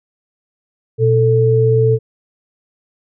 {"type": "tone pair together", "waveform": "sine", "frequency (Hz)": [120.4, 441.9], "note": ["B2", "A4"], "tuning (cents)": [-44, 7], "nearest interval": "octave + major seventh", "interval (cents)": 2251, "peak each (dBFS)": -12, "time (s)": [0.98, 1.99], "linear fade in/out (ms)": 50, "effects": []}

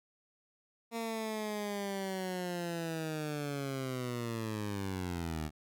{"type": "linear sweep", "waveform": "15% pulse", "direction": "down", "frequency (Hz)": [231.5, 74.8], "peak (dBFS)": -29, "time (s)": [0.91, 5.51], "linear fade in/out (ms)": 50, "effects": []}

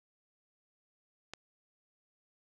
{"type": "click", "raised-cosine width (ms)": 0.2, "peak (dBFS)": -24, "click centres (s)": 1.336, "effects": []}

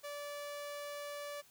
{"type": "tone", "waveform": "sawtooth", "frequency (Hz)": 580, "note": "D5", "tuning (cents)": -22, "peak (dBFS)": -38, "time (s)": [0.03, 1.42], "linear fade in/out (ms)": 20, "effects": ["white hiss -64 dBFS RMS until 1.5 s"]}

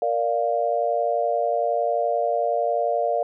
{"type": "chord", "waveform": "sine", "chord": "Bb major", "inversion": "none", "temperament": "equal", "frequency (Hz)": [466.2, 587.3, 698.5], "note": ["Bb4", "D5", "F5"], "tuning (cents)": [0, 0, 0], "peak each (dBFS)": [-26, -24, -23], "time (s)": [0.02, 3.23], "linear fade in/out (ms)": 2, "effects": []}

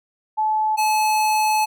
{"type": "tone pair in turn", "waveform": ["sine", "square"], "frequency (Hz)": [864, 860.3], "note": ["A5", "A5"], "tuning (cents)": [-32, -39], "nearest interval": "unison", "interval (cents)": 7, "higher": "first", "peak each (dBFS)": -17, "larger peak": "neither", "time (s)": [[0.37, 0.77], [0.77, 1.66]], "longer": "second", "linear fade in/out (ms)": 20, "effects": []}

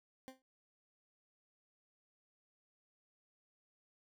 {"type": "tone with exponential decay", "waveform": "20% pulse", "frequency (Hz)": 261.6, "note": "C4", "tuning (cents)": 0, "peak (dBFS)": -40, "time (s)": [0.28, 0.42], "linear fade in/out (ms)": 0, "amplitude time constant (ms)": 29, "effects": []}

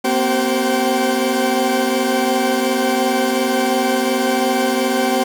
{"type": "tone cluster", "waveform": "40% pulse", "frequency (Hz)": [237.9, 260.7, 384.7, 527, 768], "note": ["A#3", "C4", "G4", "C5", "G5"], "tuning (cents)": [35, -6, -33, 12, -36], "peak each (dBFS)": -21, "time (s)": [0.04, 5.24], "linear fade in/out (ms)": 10, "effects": []}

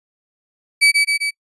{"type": "tone with echo", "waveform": "35% pulse", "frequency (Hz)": 2290, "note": "D7", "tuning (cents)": -44, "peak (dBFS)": -7, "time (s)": [0.81, 0.92], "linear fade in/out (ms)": 20, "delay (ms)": 130, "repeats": 3, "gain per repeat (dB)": -3, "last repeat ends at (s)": 1.31, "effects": ["noise-tail reverb RT60 0.1 s tail -25 dB re dry", "resampled to 24000 Hz"]}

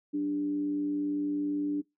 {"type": "tone with frequency modulation", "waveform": "sine", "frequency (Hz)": 293.7, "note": "D4", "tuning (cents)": 0, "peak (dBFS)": -27, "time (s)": [0.13, 1.82], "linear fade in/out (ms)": 20, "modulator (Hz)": 108, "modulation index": 0.26, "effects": ["noise-tail reverb RT60 0.2 s tail -24 dB re dry"]}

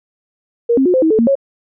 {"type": "tone with pitch steps", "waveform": "sine", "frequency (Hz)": [470.7, 266.9, 360.9, 518, 319.8, 437.3, 231.2, 550], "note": ["A#4", "C4", "F#4", "C5", "D#4", "A4", "A#3", "C#5"], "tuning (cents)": [17, 35, -43, -17, 48, -11, -14, -14], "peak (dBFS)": -9, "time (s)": [0.69, 1.354], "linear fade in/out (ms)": 10, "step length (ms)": 83, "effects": []}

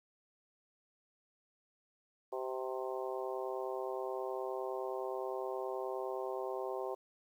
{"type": "harmonic tone with a mistuned harmonic", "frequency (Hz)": 129.6, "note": "C3", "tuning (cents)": -16, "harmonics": [3, 4, 5, 6, 7, 8], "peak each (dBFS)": [-40, -42, -44, -46, -47, -48], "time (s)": [2.32, 6.95], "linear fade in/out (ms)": 10, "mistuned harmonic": 8, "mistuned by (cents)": 31, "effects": ["11-bit"]}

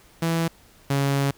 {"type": "tone pair in turn", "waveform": "sawtooth", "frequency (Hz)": [165.4, 139.08], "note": ["E3", "C#3"], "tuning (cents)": [6, 6], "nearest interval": "minor third", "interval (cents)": 300, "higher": "first", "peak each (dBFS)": [-17, -16], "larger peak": "second", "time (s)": [[0.22, 0.48], [0.9, 1.31]], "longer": "second", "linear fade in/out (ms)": 5, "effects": ["pink hiss -54 dBFS RMS until 1.37 s"]}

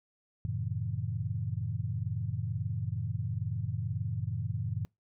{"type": "chord", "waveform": "sine", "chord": "F# diminished seventh", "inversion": "none", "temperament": "just", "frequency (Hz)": [92.5, 111, 133.2, 159.84], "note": ["F#2", "A2", "C3", "Eb3"], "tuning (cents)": [0, 16, 31, 47], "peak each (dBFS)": [-37, -34, -38, -40], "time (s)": [0.45, 4.85], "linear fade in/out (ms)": 0, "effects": ["noise-tail reverb RT60 0.2 s tail -26 dB re dry"]}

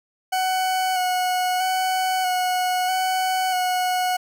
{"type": "tone with vibrato", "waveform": "40% pulse", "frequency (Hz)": 740, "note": "F#5", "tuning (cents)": 0, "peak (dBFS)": -19, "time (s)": [0.32, 4.17], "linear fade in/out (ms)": 10, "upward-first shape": "square", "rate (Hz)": 0.78, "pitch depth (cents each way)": 18, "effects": []}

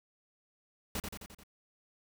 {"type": "noise with echo", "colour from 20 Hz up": "pink", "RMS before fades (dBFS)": -36, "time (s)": [0.95, 1], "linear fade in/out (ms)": 2, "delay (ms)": 87, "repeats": 5, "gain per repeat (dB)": -4, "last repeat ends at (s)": 1.435, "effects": []}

